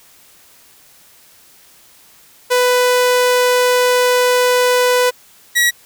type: tone pair in turn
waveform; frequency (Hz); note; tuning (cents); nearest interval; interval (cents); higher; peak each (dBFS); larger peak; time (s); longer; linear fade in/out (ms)
sawtooth; 496.6 / 1919.8; B4 / B6; +9 / -50; octave + major seventh; 2341; second; -7; neither; 2.5-5.11 / 5.55-5.71; first; 20
effects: white hiss -47 dBFS RMS until 5.85 s